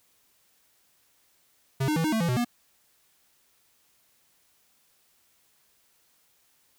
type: tone with pitch steps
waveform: square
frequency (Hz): 134.3 / 305.2 / 163.3 / 309.5 / 222 / 169.6 / 124.6 / 240.4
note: C3 / D#4 / E3 / D#4 / A3 / E3 / B2 / B3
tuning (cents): +46 / -33 / -16 / -9 / +16 / +50 / +16 / -46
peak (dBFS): -24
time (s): 1.8-2.448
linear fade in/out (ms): 10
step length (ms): 81
effects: white hiss -66 dBFS RMS until 6.78 s